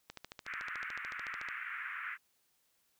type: click train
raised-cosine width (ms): 0.2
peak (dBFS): -27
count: 20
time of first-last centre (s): 0.1-1.487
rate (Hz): 13.7
type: band-pass noise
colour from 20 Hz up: pink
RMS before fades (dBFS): -42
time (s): 0.45-2.18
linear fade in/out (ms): 50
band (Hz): 1300 to 2300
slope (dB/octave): 48
effects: white hiss -75 dBFS RMS until 2.99 s